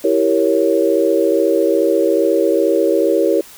sine chord, E diminished seventh, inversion none, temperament equal, 329.6 / 392 / 466.2 / 554.4 Hz, E4 / G4 / Bb4 / Db5, 0 / 0 / 0 / 0 cents, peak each -17 dBFS, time 0.04-3.41 s, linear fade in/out 5 ms, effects white hiss -40 dBFS RMS until 3.57 s

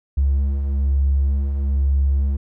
triangle beating tone pair, 68 / 69.1 Hz, C#2 / C#2, -33 / -5 cents, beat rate 1.1 Hz, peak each -22 / -13 dBFS, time 0.17-2.37 s, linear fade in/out 10 ms, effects tanh soft clip ceiling -11 dBFS

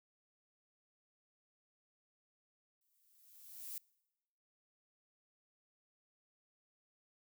violet noise with exponential growth, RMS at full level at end -43 dBFS, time 2.81-3.78 s, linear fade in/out 2 ms, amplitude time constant 210 ms, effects noise-tail reverb RT60 1.0 s tail -25 dB re dry

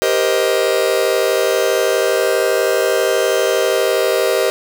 45% pulse chord, C minor seventh, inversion second, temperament just, 392.4 / 470.9 / 523.3 / 627.9 Hz, G4 / Bb4 / C5 / Eb5, +2 / +18 / 0 / +16 cents, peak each -19 dBFS, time 0.02-4.5 s, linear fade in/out 0 ms, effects none

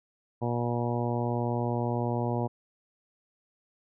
harmonic tone, 119.8 Hz, A#2, 48 cents sharp, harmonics 1 / 2 / 3 / 4 / 5 / 6 / 7 / 8, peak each -30 / -33 / -35 / -36 / -37 / -38 / -38 / -39 dBFS, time 0.41-2.48 s, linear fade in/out 20 ms, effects none

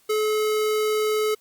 square tone, 429.1 Hz, A4, 43 cents flat, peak -21 dBFS, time 0.09-1.35 s, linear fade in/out 10 ms, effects white hiss -60 dBFS RMS until 1.4 s + Opus 48 kbps

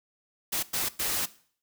white noise bursts at uneven times, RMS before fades -29 dBFS, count 3, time 0.52-0.63 / 0.73-0.89 / 0.99-1.26 s, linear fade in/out 10 ms, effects noise-tail reverb RT60 0.5 s tail -18 dB re dry

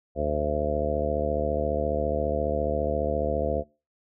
harmonic tone, 74.6 Hz, D2, 28 cents sharp, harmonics 1 / 2 / 3 / 4 / 5 / 6 / 7 / 8 / 9, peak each -31 / -37 / -35 / -36 / -36 / -32 / -29 / -37 / -30 dBFS, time 0.15-3.64 s, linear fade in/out 50 ms, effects noise-tail reverb RT60 0.3 s tail -23 dB re dry

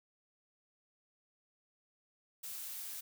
blue noise, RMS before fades -44 dBFS, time 2.43-3.01 s, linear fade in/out 10 ms, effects none

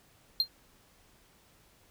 triangle tone with exponential decay, 4186 Hz, C8, in tune, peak -18 dBFS, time 0.4-0.48 s, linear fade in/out 1 ms, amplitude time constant 17 ms, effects pink hiss -63 dBFS RMS until 1.9 s

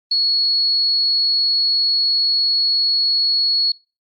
sine tone, 4357 Hz, C#8, 31 cents flat, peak -14 dBFS, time 0.11-3.72 s, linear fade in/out 5 ms, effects noise-tail reverb RT60 0.3 s tail -24 dB re dry + Opus 32 kbps

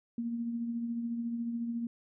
sine tone with tremolo, 234 Hz, A#3, 7 cents sharp, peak -30 dBFS, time 0.18-1.87 s, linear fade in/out 2 ms, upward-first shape triangle, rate 14 Hz, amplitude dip 45%, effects none

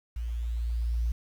sine tone with level ramp, 58 Hz, A#1, 8 cents flat, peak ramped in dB -30 to -23 dBFS, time 0.16-1.12 s, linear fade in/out 5 ms, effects tanh soft clip ceiling -21 dBFS + 9-bit

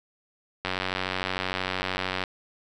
click train, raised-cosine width 0.3 ms, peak -11 dBFS, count 149, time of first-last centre 0.65-2.238 s, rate 93.2 Hz, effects none

